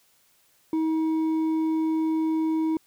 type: tone with hard clipping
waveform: sine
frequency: 318.5 Hz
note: D#4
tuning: 41 cents sharp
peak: -23 dBFS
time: 0.73-2.77 s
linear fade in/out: 2 ms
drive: 4 dB
effects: white hiss -63 dBFS RMS until 2.86 s